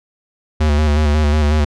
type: tone with vibrato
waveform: square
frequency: 75.1 Hz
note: D2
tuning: 39 cents sharp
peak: -12 dBFS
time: 0.6-1.65 s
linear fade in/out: 10 ms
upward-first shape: square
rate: 5.5 Hz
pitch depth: 40 cents each way
effects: low-pass 6000 Hz 12 dB/octave